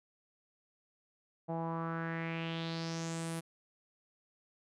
sawtooth tone with low-pass filter sweep, 164.81 Hz, E3, in tune, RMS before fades -38 dBFS, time 1.48-3.41 s, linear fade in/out 20 ms, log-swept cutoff 730 to 11000 Hz, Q 3.9, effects none

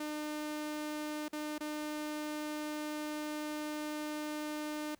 sawtooth tone with dropouts, 302 Hz, D4, 48 cents sharp, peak -33 dBFS, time 0-4.95 s, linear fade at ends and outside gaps 5 ms, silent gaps 1.283-1.329 / 1.582-1.606 s, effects pink hiss -69 dBFS RMS until 4.99 s

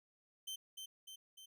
sawtooth tone with echo, 3101 Hz, G7, 19 cents flat, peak -39 dBFS, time 0.47-0.56 s, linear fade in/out 10 ms, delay 300 ms, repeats 3, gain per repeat -4 dB, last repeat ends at 1.46 s, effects none

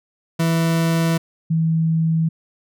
40% pulse / sine tone pair in turn, 164.81 / 162.07 Hz, E3 / E3, 0 / -29 cents, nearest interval unison, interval 29 cents, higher first, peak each -15 / -15 dBFS, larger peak neither, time 0.39-1.18 / 1.5-2.29 s, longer neither, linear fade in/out 10 ms, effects none

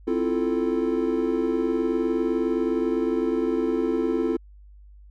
triangle chord, F major seventh, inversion second, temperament equal, 261.6 / 329.6 / 349.2 / 440 Hz, C4 / E4 / F4 / A4, 0 / 0 / 0 / 0 cents, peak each -25 dBFS, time 0.07-4.37 s, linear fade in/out 10 ms, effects added 50 Hz sine -45 dBFS peak until 5.1 s

